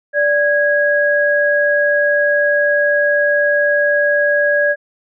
sine tone pair together, 584.1 / 1652 Hz, D5 / G#6, -10 / -10 cents, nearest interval octave + tritone, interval 1800 cents, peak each -14 dBFS, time 0.13-4.76 s, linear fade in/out 50 ms, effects none

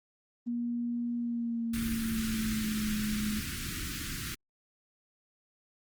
sine tone with pitch glide, 238.3 to 212.3 Hz, A#3 to G#3, +38 to +38 cents, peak -30 dBFS, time 0.46-3.41 s, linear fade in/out 20 ms, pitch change -200 cents, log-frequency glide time 1.17-2.94 s
pink band-stop noise, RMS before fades -37 dBFS, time 1.73-4.35 s, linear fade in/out 10 ms, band 340 to 1300 Hz, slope 48 dB/octave
effects Opus 32 kbps

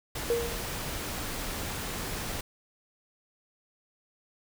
pink noise, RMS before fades -35 dBFS, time 0.15-2.41 s, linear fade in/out 5 ms
sine tone with exponential decay, 470 Hz, A#4, 14 cents sharp, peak -21 dBFS, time 0.3-0.76 s, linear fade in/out 1 ms, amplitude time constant 99 ms
effects none

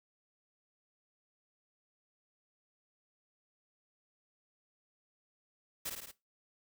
white noise with echo, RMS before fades -38 dBFS, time 5.85-5.9 s, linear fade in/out 10 ms, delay 54 ms, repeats 4, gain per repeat -3 dB, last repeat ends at 6.116 s, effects noise-tail reverb RT60 0.2 s tail -17 dB re dry

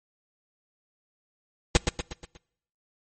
pink noise with echo, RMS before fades -17 dBFS, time 1.75-1.77 s, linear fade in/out 0 ms, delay 120 ms, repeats 5, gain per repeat -6 dB, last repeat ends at 2.37 s, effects noise-tail reverb RT60 0.8 s tail -25 dB re dry + MP3 32 kbps

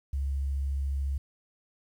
sine tone with vibrato, 68.9 Hz, C#2, 10 cents flat, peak -27 dBFS, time 0.13-1.18 s, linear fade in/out 5 ms, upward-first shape sine, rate 14 Hz, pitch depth 10 cents each way, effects 10-bit

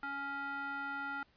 square tone with band-pass filter, 279.1 Hz, C#4, 12 cents sharp, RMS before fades -40 dBFS, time 0.03-1.23 s, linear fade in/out 2 ms, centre 1300 Hz, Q 3.8, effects pink hiss -69 dBFS RMS until 1.36 s + resampled to 11025 Hz

